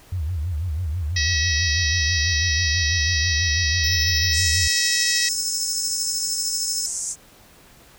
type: tone with vibrato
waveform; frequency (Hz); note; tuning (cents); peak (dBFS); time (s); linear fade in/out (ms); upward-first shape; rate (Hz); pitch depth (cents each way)
sine; 82.5; E2; +2; -22; 0.12-4.68; 5; sine; 6.1; 210
type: harmonic tone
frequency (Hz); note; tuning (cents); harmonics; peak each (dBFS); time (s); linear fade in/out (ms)
643; E5; -43; 3 / 4 / 5 / 6 / 7 / 8 / 9; -24 / -30 / -35 / -28 / -29 / -27 / -28; 1.16-5.29; 5
type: tone with tremolo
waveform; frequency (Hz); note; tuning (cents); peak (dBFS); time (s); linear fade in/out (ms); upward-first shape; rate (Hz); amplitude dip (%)
square; 5260; E8; -5; -23; 3.84-6.86; 0; sine; 13; 45
type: band-pass noise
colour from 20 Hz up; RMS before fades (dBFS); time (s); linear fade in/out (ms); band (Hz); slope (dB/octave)
pink; -28; 4.32-7.16; 50; 6300 to 8500; 48
effects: pink hiss -50 dBFS RMS until 7.98 s